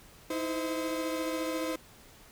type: tone cluster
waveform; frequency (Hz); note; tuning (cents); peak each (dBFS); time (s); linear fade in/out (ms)
35% pulse; 317.7 / 332 / 514; D#4 / E4 / C5; +36 / +12 / -31; -32 / -40 / -33; 0.3-1.76; 5
effects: pink hiss -55 dBFS RMS until 2.31 s